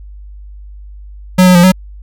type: tone with pitch steps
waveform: square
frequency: 183.9 / 182.1 / 174.7 / 185.9 Hz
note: F#3 / F#3 / F3 / F#3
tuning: -10 / -27 / +1 / +8 cents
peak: -4 dBFS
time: 1.38-1.72 s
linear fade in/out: 10 ms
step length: 85 ms
effects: added 50 Hz sine -29 dBFS peak until 2.02 s